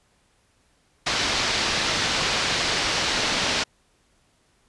white low-pass noise, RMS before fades -24 dBFS, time 1.06-3.64 s, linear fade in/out 10 ms, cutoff 5300 Hz, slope 24 dB/octave, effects pink hiss -64 dBFS RMS until 4.68 s + resampled to 24000 Hz

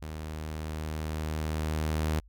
sawtooth tone with level ramp, 77.78 Hz, D#2, in tune, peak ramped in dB -33 to -22 dBFS, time 0.02-2.2 s, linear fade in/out 5 ms, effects added 50 Hz sine -52 dBFS peak until 2.28 s

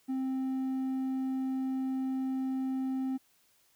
sine tone with hard clipping, 262.9 Hz, C4, 8 cents sharp, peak -31 dBFS, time 0.08-3.18 s, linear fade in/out 20 ms, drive 3 dB, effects white hiss -68 dBFS RMS until 3.75 s

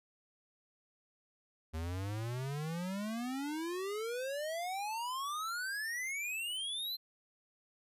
square exponential sweep, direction up, 77.7 to 4150 Hz, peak -37 dBFS, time 1.73-6.97 s, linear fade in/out 20 ms, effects resampled to 32000 Hz

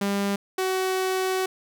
sawtooth tone pair in turn, 200 / 375.6 Hz, G3 / F#4, +35 / +26 cents, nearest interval major seventh, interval 1091 cents, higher second, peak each -19 dBFS, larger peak neither, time 0.01-0.36 / 0.58-1.46 s, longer second, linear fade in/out 5 ms, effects none

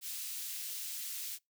white high-pass noise, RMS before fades -41 dBFS, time 0.01-1.39 s, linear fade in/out 50 ms, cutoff 3000 Hz, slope 12 dB/octave, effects noise-tail reverb RT60 0.2 s tail -26 dB re dry

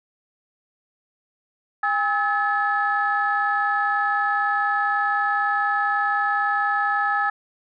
sine tone cluster, 813 / 1288 / 1719 Hz, G#5 / E6 / A6, -37 / -41 / -41 cents, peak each -23 dBFS, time 1.83-7.3 s, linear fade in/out 5 ms, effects tanh soft clip ceiling -10 dBFS

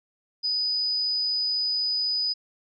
sine tone, 4978 Hz, D#8, in tune, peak -23 dBFS, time 0.43-2.34 s, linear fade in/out 20 ms, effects none

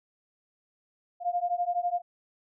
sine beating tone pair, 698.5 / 710.5 Hz, F5 / F5, 0 / +30 cents, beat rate 12 Hz, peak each -29 dBFS, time 1.2-2.02 s, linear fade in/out 50 ms, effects none

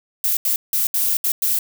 violet noise bursts at uneven times, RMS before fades -19 dBFS, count 6, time 0.24-0.37 / 0.45-0.56 / 0.73-0.87 / 0.94-1.17 / 1.24-1.32 / 1.42-1.59 s, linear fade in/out 2 ms, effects none

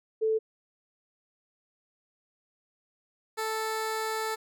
sine / 15% pulse tone pair in turn, 440 / 440 Hz, A4 / A4, 0 / 0 cents, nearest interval unison, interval 0 cents, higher neither, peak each -23 dBFS, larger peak neither, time 0.21-0.39 / 3.37-4.36 s, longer second, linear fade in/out 20 ms, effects none

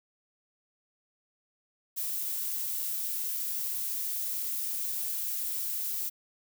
violet noise, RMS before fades -33 dBFS, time 1.96-6.1 s, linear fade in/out 20 ms, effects none

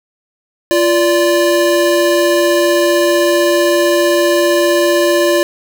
square tone pair together, 346.1 / 582 Hz, F4 / D5, -16 / -16 cents, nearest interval major sixth, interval 900 cents, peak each -13 dBFS, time 0.71-5.43 s, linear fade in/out 0 ms, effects none

